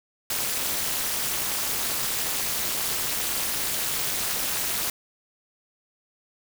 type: noise with amplitude modulation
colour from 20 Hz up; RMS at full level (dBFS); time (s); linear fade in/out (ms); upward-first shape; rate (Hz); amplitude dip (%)
white; -23; 0.3-4.9; 2; sine; 277; 100
effects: none